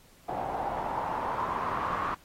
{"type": "noise with low-pass filter sweep", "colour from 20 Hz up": "white", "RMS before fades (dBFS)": -32, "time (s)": [0.28, 2.15], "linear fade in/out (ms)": 10, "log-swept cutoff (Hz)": [750, 1200], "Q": 4.9, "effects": ["pink hiss -59 dBFS RMS until 2.24 s", "AAC 48 kbps"]}